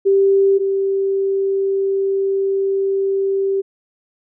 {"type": "tone pair in turn", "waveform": "sine", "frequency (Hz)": [392, 390.4], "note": ["G4", "G4"], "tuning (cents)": [0, -7], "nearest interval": "unison", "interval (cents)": 7, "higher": "first", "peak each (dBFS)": [-10, -15], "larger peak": "first", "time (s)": [[0.05, 0.59], [0.59, 3.62]], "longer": "second", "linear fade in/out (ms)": 20, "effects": []}